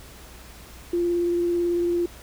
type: tone with vibrato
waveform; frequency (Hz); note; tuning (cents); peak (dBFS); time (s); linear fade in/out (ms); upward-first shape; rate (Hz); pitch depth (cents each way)
sine; 346.8; F4; -12; -20; 0.93-2.06; 5; sine; 18; 12
effects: added 60 Hz sine -46 dBFS peak until 2.22 s + pink hiss -46 dBFS RMS until 2.22 s